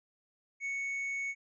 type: tone with tanh clipping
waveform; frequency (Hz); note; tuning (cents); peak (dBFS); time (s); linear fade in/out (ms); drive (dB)
triangle; 2217; C#7; 0; -34; 0.6-1.35; 50; 8
effects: resampled to 22050 Hz